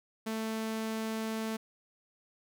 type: tone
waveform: sawtooth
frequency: 221.3 Hz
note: A3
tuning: 10 cents sharp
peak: -29 dBFS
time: 0.26-1.57 s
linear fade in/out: 10 ms
effects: none